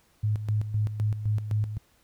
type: tone with tremolo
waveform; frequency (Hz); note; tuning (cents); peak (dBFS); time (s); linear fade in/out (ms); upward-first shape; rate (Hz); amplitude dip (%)
sine; 106.3; G#2; +41; -22; 0.23-1.78; 10; square; 3.9; 65
effects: pink hiss -64 dBFS RMS until 2.03 s